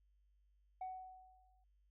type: tone with exponential decay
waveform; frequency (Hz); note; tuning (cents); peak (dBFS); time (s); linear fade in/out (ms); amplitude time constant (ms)
sine; 747; F#5; +16; -39; 0.81-1.64; 5; 180
effects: tanh soft clip ceiling -39 dBFS + added 50 Hz sine -70 dBFS peak until 1.9 s